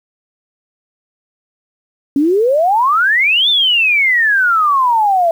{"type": "exponential two-way sweep", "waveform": "sine", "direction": "up then down", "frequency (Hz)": [270, 3621, 654], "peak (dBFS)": -9, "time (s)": [2.16, 5.31], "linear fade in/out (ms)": 2, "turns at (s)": 3.49, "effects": ["7-bit"]}